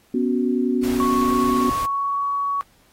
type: chord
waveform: sine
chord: B suspended second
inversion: none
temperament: equal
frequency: 246.9 / 277.2 / 370 Hz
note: B3 / C#4 / F#4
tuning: 0 / 0 / 0 cents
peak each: -20 / -24 / -24 dBFS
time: 0.14-1.7 s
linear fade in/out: 5 ms
type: noise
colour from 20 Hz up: pink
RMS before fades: -33 dBFS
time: 0.83-1.86 s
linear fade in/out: 5 ms
type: tone with pitch glide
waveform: sine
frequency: 1108.7 to 1124.8 Hz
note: C#6 to C#6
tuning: 0 to +25 cents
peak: -20 dBFS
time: 1-2.61 s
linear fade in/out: 0 ms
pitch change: +25 cents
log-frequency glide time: 1.76-2.26 s
effects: pink hiss -58 dBFS RMS until 2.92 s + AAC 48 kbps